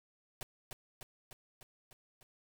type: noise with echo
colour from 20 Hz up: pink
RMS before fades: -42 dBFS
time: 0.41-0.43 s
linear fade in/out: 0 ms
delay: 300 ms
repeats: 6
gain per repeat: -3 dB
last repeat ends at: 2.23 s
effects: none